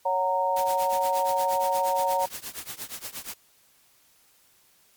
harmonic tone, 185 Hz, F#3, in tune, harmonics 3 / 4 / 5, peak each -27 / -29 / -24 dBFS, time 0.05-2.26 s, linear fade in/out 10 ms
white noise with tremolo, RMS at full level -34 dBFS, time 0.56-3.34 s, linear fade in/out 5 ms, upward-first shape triangle, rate 8.5 Hz, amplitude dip 95%
effects white hiss -61 dBFS RMS until 4.96 s + MP3 96 kbps

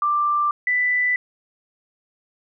sine tone pair in turn, 1181 / 1986.2 Hz, D6 / B6, +9 / +9 cents, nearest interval major sixth, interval 900 cents, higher second, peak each -17 dBFS, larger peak neither, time 0.02-0.51 / 0.67-1.16 s, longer neither, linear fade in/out 2 ms, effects none

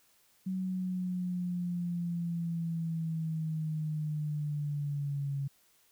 sine linear sweep, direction down, 188 to 138.5 Hz, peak -31 dBFS, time 0.46-5.48 s, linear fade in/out 10 ms, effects white hiss -67 dBFS RMS until 5.91 s

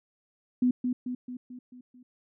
sine tone with echo, 249.3 Hz, B3, 16 cents sharp, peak -20 dBFS, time 0.62-0.71 s, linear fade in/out 5 ms, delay 220 ms, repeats 6, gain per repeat -5 dB, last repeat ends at 2.03 s, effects none

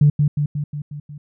sine tone with echo, 146.83 Hz, D3, in tune, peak -8 dBFS, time 0.01-0.1 s, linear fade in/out 5 ms, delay 180 ms, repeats 6, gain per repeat -4 dB, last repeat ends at 1.18 s, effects tanh soft clip ceiling -4 dBFS

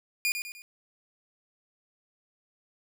sawtooth tone with echo, 2429 Hz, D#7, 42 cents flat, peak -21 dBFS, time 0.25-0.32 s, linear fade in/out 0 ms, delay 100 ms, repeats 3, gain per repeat -7 dB, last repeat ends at 0.62 s, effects none

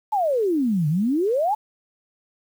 sine exponential two-way sweep, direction down then up, 888 to 144 to 888 Hz, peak -18 dBFS, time 0.12-1.55 s, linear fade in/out 10 ms, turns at 0.88 s, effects 8-bit

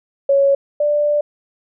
sine tone pair in turn, 555 / 590 Hz, C#5 / D5, +2 / +8 cents, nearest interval minor second, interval 106 cents, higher second, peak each -10 / -13 dBFS, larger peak first, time 0.29-0.55 / 0.8-1.21 s, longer second, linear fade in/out 5 ms, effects none

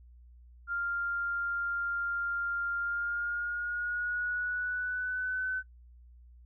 sine tone with pitch glide, 1396.9 to 1514.6 Hz, F6 to F#6, 0 to +40 cents, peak -30 dBFS, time 0.67-5.63 s, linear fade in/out 50 ms, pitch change +140 cents, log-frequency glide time 2.78-5.47 s, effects noise-tail reverb RT60 0.1 s tail -18 dB re dry + added 60 Hz sine -52 dBFS peak until 6.45 s

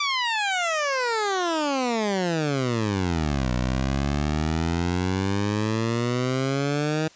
15% pulse exponential two-way sweep, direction down then up, 1182 to 60.9 to 158.8 Hz, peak -16 dBFS, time 0-7.08 s, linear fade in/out 5 ms, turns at 3.52 s, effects white hiss -52 dBFS RMS until 7.15 s + resampled to 16000 Hz

